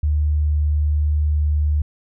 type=tone; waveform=sine; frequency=74.9 Hz; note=D2; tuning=35 cents sharp; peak=-15 dBFS; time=0.03-1.82 s; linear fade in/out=5 ms; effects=none